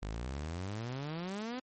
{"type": "exponential sweep", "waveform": "sawtooth", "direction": "up", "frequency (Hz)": [49, 261.6], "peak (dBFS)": -33, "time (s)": [0.02, 1.6], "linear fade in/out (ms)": 10, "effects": ["MP3 32 kbps"]}